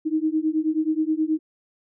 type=beating tone pair; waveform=sine; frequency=308.9 / 318.3 Hz; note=D#4 / D#4; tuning=-12 / +39 cents; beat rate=9.4 Hz; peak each=-23 dBFS; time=0.05-1.39 s; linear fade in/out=20 ms; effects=none